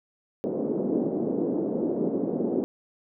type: band-pass noise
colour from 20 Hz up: pink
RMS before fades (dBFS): -27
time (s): 0.44-2.64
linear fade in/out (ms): 0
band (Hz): 230 to 460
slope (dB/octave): 24
effects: none